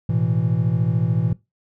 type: chord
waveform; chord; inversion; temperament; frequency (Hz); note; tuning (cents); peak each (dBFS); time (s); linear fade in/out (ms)
triangle; A suspended second; none; just; 110 / 123.75 / 165; A2 / B2 / E3; 0 / +4 / +2; -20; 0.09-1.33; 5
effects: noise-tail reverb RT60 0.2 s tail -19 dB re dry